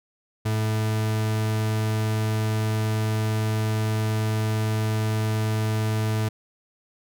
40% pulse tone, 108.8 Hz, A2, 19 cents flat, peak -21 dBFS, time 0.45-6.29 s, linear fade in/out 10 ms, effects none

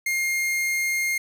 45% pulse tone, 2126 Hz, C7, 27 cents sharp, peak -22 dBFS, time 0.06-1.18 s, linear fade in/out 5 ms, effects none

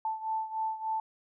sine beating tone pair, 880 / 883.4 Hz, A5 / A5, 0 / +7 cents, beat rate 3.4 Hz, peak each -32 / -36 dBFS, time 0.05-1 s, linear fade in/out 2 ms, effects none

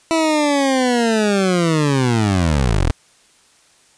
20% pulse linear sweep, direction down, 329.6 to 35.69 Hz, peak -9 dBFS, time 0.11-2.91 s, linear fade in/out 0 ms, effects white hiss -53 dBFS RMS until 3.97 s + resampled to 22050 Hz

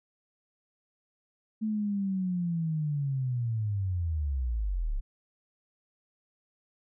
sine linear sweep, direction down, 220 to 31 Hz, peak -27 dBFS, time 1.61-5.01 s, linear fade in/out 20 ms, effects none

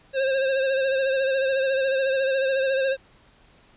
square tone with vibrato, 534 Hz, C5, 35 cents sharp, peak -21 dBFS, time 0.13-2.97 s, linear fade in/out 50 ms, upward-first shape sine, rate 14 Hz, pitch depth 39 cents each way, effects pink hiss -56 dBFS RMS until 3.76 s + resampled to 8000 Hz

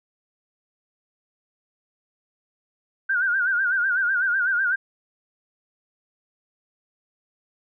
sine tone with vibrato, 1500 Hz, F#6, 23 cents sharp, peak -19 dBFS, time 3.09-4.76 s, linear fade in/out 10 ms, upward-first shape sine, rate 8 Hz, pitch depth 110 cents each way, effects none

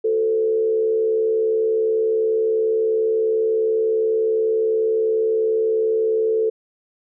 sine tone with frequency modulation, 441.4 Hz, A4, 5 cents sharp, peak -16 dBFS, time 0.04-6.5 s, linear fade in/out 10 ms, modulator 71.6 Hz, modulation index 0.45, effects none

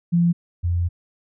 sine tone pair in turn, 171.7 / 86.85 Hz, F3 / F2, -29 / -9 cents, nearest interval octave, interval 1180 cents, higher first, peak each -14 / -18 dBFS, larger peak first, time 0.12-0.33 / 0.63-0.89 s, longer second, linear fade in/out 20 ms, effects none

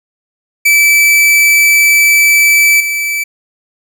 45% pulse tone with level steps, 2313 Hz, D7, 27 cents flat, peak -5 / -13 dBFS, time 0.65-3.24 s, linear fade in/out 10 ms, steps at 2.8 s, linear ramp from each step 5 ms, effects none

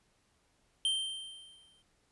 square tone with exponential decay, 3136 Hz, G7, in tune, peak -27 dBFS, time 0.85-1.82 s, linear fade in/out 1 ms, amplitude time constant 210 ms, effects pink hiss -72 dBFS RMS until 2.11 s + resampled to 24000 Hz

